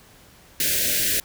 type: band-stop noise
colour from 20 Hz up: white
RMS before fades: -22 dBFS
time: 0.6-1.2 s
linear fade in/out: 2 ms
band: 640 to 1500 Hz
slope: 96 dB/octave
effects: pink hiss -51 dBFS RMS until 1.24 s